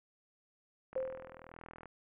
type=click train; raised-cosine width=0.5 ms; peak=-33 dBFS; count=39; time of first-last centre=0.93-1.857 s; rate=41 Hz
type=tone with exponential decay; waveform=sine; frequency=523.3 Hz; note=C5; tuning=in tune; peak=-30 dBFS; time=0.96-1.52 s; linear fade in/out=1 ms; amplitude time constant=120 ms
effects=low-pass 2000 Hz 12 dB/octave